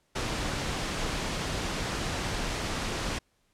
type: low-pass noise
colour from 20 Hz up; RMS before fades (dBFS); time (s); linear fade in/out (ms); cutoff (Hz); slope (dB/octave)
pink; -32; 0.15-3.19; 10; 6900; 12
effects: pink hiss -71 dBFS RMS until 3.53 s + low-pass 11000 Hz 12 dB/octave